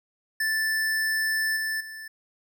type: tone with level steps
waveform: square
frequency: 1760 Hz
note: A6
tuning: in tune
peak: -24 / -27 / -38 dBFS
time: 0.4-2.08 s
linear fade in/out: 5 ms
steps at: 1.56 / 1.8 s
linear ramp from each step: 10 ms
effects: none